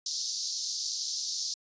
white band-pass noise, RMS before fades -34 dBFS, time 0.06-1.54 s, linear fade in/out 2 ms, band 4200 to 6300 Hz, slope 48 dB/octave, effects resampled to 16000 Hz

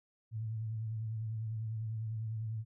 sine tone with vibrato, 110.8 Hz, A2, 13 cents sharp, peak -35 dBFS, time 0.31-2.65 s, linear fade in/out 50 ms, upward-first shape triangle, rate 10 Hz, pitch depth 57 cents each way, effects none

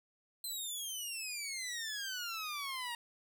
15% pulse exponential sweep, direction down, 4124 to 932.3 Hz, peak -32 dBFS, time 0.44-2.95 s, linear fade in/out 2 ms, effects none

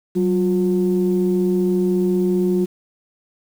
sine tone pair together, 187.85 / 357.7 Hz, F#3 / F4, +26 / +41 cents, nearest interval major seventh, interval 1115 cents, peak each -17 dBFS, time 0.15-2.66 s, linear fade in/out 20 ms, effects tanh soft clip ceiling -9 dBFS + 7-bit

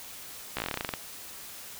slowing click train, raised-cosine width 0.3 ms, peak -14 dBFS, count 14, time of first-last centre 0.57-0.938 s, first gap 15 ms, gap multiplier 1.1, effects white hiss -44 dBFS RMS until 1.79 s

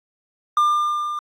triangle tone with level ramp, 1199 Hz, D6, 36 cents sharp, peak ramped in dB -11 to -23 dBFS, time 0.57-1.19 s, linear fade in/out 2 ms, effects AAC 48 kbps

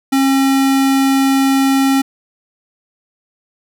square tone, 270 Hz, C#4, 45 cents flat, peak -11 dBFS, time 0.12-2.02 s, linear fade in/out 10 ms, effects none

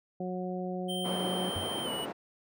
harmonic tone, 182.6 Hz, F#3, 23 cents flat, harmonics 1 / 2 / 3 / 4, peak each -35 / -38 / -40 / -41 dBFS, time 0.2-1.5 s, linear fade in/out 5 ms
square tone with pitch glide, 3136 to 2943 Hz, G7 to F#7, 0 to -10 cents, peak -36 dBFS, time 0.88-2.06 s, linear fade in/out 20 ms, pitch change -110 cents, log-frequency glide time 1.84-1.9 s
white band-pass noise, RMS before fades -37 dBFS, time 1.04-2.13 s, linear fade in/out 20 ms, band 200 to 700 Hz, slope 12 dB/octave
sine tone with exponential decay, 92.5 Hz, F#2, in tune, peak -32 dBFS, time 1.56-1.82 s, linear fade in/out 0 ms, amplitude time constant 56 ms
effects none

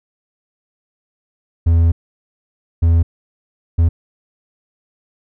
triangle tone bursts at uneven times, 83.4 Hz, E2, 21 cents sharp, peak -7 dBFS, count 3, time 1.66-1.92 / 2.82-3.03 / 3.78-3.89 s, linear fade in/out 10 ms, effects none

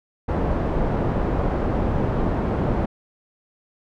pink low-pass noise, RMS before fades -22 dBFS, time 0.28-2.86 s, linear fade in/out 10 ms, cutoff 790 Hz, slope 12 dB/octave, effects none

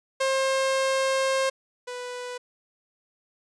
sawtooth tone pair in turn, 533 / 494.3 Hz, C5 / B4, +32 / +1 cents, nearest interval minor second, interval 131 cents, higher first, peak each -18 / -29 dBFS, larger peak first, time 0.2-1.5 / 1.87-2.38 s, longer first, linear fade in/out 10 ms, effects resampled to 22050 Hz

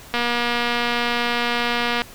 click train, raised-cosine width 0.3 ms, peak -6 dBFS, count 450, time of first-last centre 0.14-2.019 s, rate 239 Hz, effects pink hiss -42 dBFS RMS until 2.14 s

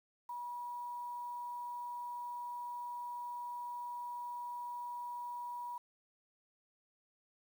sine tone with quantisation, 967 Hz, B5, 37 cents flat, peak -40 dBFS, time 0.29-5.78 s, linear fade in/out 5 ms, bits 10, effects none

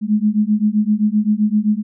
sine beating tone pair, 207.7 / 215.4 Hz, G#3 / A3, 0 / -37 cents, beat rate 7.7 Hz, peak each -16 dBFS, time 0.01-1.83 s, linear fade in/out 50 ms, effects none

